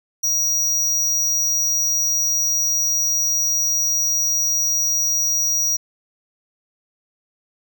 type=tone with amplitude modulation; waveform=square; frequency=5760 Hz; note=F#8; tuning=47 cents flat; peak=-16 dBFS; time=0.23-5.77 s; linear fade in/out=10 ms; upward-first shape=sine; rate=175 Hz; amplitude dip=30%; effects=none